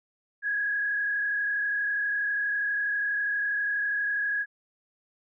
sine tone with frequency modulation, 1661.2 Hz, G#6, in tune, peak -25 dBFS, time 0.42-4.46 s, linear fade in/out 50 ms, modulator 32.3 Hz, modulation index 1.1, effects none

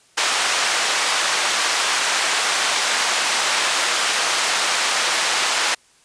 pink band-pass noise, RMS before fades -20 dBFS, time 0.17-5.75 s, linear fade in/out 10 ms, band 940 to 8100 Hz, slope 12 dB/octave, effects white hiss -55 dBFS RMS until 6.04 s + resampled to 22050 Hz

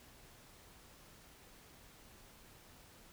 silence, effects pink hiss -60 dBFS RMS until 3.12 s

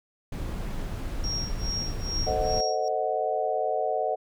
brown noise, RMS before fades -31 dBFS, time 0.32-2.61 s, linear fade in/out 5 ms
sine tone with tremolo, 5588 Hz, F8, in tune, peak -28 dBFS, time 1.24-2.88 s, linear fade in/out 0 ms, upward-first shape sine, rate 2.4 Hz, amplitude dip 95%
sine chord, A diminished seventh, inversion none, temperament equal with one note detuned, 445.4 / 523.3 / 622.3 / 740 Hz, A4 / C5 / Eb5 / Gb5, +21 / 0 / 0 / 0 cents, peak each -31 / -32 / -29 / -28 dBFS, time 2.26-4.16 s, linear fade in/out 20 ms
effects none

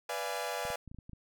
sawtooth chord, B diminished seventh, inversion none, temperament equal with one note detuned, 493.9 / 587.3 / 684.9 / 830.6 Hz, B4 / D5 / F5 / Ab5, 0 / 0 / -34 / 0 cents, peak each -36 dBFS, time 0.09-0.76 s, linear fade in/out 5 ms
clicks, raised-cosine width 5 ms, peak -35 dBFS, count 8, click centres 0.652 / 0.703 / 0.877 / 0.915 / 0.946 / 0.987 / 1.095 / 1.133 s
effects none

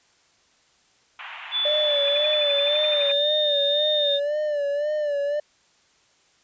white band-pass noise, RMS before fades -38 dBFS, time 1.19-3.12 s, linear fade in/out 0 ms, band 740 to 3000 Hz, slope 48 dB/octave
sine tone with pitch glide, 3472 to 3647 Hz, A7 to A#7, -24 to -39 cents, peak -21 dBFS, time 1.51-4.2 s, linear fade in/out 50 ms, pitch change +85 cents, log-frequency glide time 2.28-3.29 s
triangle tone with vibrato, 587 Hz, D5, 1 cent flat, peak -20 dBFS, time 1.65-5.4 s, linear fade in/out 5 ms, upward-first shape sine, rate 1.9 Hz, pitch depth 63 cents each way
sine tone bursts, 2451 Hz, D#7, 27 cents flat, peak -27 dBFS, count 13, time 2.07-3.11 s, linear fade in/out 5 ms, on 20 ms, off 65 ms
effects white hiss -61 dBFS RMS until 6.43 s + resampled to 16000 Hz

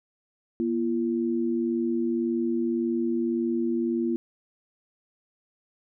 sine tone pair together, 238.9 / 340.7 Hz, A#3 / F4, +43 / -43 cents, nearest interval tritone, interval 614 cents, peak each -26 dBFS, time 0.6-4.16 s, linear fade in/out 0 ms, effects none

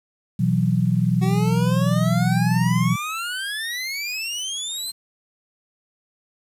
sine chord, B suspended fourth, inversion none, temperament equal, 123.47 / 164.81 / 185 Hz, B2 / E3 / F#3, 0 / 0 / 0 cents, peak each -21 dBFS, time 0.39-2.96 s, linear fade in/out 10 ms
25% pulse exponential sweep, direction up, 370 to 4186 Hz, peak -22 dBFS, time 1.21-4.92 s, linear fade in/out 20 ms
effects resampled to 32000 Hz + 8-bit

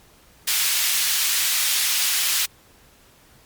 pink high-pass noise, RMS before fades -21 dBFS, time 0.47-2.46 s, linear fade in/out 10 ms, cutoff 2600 Hz, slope 12 dB/octave, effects pink hiss -53 dBFS RMS until 3.45 s + MP3 96 kbps

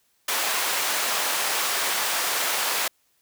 pink high-pass noise, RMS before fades -25 dBFS, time 0.28-2.88 s, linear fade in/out 5 ms, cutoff 780 Hz, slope 12 dB/octave, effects white hiss -67 dBFS RMS until 3.21 s

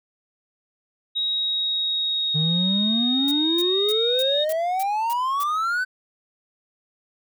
sine tone with pitch glide, 3800 to 3724 Hz, A#7 to A#7, +33 to -2 cents, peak -21 dBFS, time 1.15-4.45 s, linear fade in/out 20 ms, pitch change -35 cents, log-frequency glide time 1.26-2.92 s
triangle exponential sweep, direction up, 150.7 to 1535 Hz, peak -19 dBFS, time 2.34-5.85 s, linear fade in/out 20 ms
blue noise bursts, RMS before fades -34 dBFS, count 8, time 3.28-5.434 s, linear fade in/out 0 ms, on 33 ms, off 270 ms
effects none

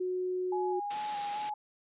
sine tone, 366.3 Hz, F#4, 17 cents flat, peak -30 dBFS, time 0-0.8 s, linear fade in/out 10 ms
sine tone with vibrato, 830.6 Hz, G#5, in tune, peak -33 dBFS, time 0.52-1.54 s, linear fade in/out 5 ms, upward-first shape square, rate 2.4 Hz, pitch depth 23 cents each way
white high-pass noise, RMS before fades -40 dBFS, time 0.9-1.5 s, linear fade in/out 10 ms, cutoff 120 Hz, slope 48 dB/octave
effects resampled to 8000 Hz

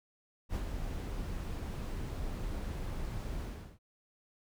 brown noise with ADSR envelope, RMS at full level -34 dBFS, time 0.49-3.79 s, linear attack 56 ms, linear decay 78 ms, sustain -4 dB, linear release 370 ms, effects none

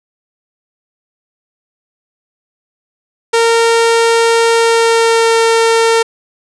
sawtooth tone with pitch glide, 460.1 to 455.6 Hz, A#4 to A#4, -23 to -40 cents, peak -4 dBFS, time 3.33-6.03 s, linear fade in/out 10 ms, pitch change -17 cents, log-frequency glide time 4.54-5.38 s, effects resampled to 22050 Hz + 7-bit

